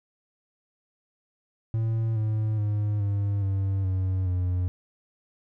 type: tone with pitch steps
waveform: triangle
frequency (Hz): 112.4 / 108.38 / 104.51 / 100.78 / 97.17 / 93.7 / 90.35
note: A2 / A2 / G#2 / G2 / G2 / F#2 / F#2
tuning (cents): +37 / -26 / +11 / +48 / -15 / +22 / -41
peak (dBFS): -21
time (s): 1.74-4.68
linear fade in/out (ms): 0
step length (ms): 420
effects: none